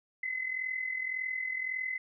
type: tone with amplitude modulation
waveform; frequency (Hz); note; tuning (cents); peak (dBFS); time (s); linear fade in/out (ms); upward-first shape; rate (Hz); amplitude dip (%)
sine; 2037; C7; -47; -29; 0.23-1.98; 5; sine; 41.8; 65
effects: none